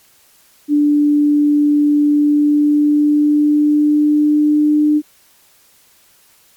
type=tone with pitch glide; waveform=sine; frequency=293.7 to 299.9 Hz; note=D4 to D4; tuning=0 to +36 cents; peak=-9 dBFS; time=0.68-5.02 s; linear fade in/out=50 ms; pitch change=+36 cents; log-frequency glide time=2.07-4.85 s; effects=white hiss -51 dBFS RMS until 6.56 s + MP3 96 kbps